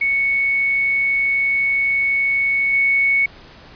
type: tone with level steps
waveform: sine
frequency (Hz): 2217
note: C#7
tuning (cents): 0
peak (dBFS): -15 / -13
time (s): 0.01-3.26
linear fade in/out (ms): 5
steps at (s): 2.73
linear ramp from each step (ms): 5
effects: pink hiss -43 dBFS RMS until 3.75 s + resampled to 11025 Hz